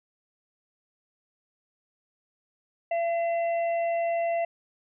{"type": "harmonic tone", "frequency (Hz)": 677, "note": "E5", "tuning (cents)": 46, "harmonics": [1, 3, 4], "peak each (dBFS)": [-24, -39, -42], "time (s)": [2.91, 4.45], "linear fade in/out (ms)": 5, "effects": []}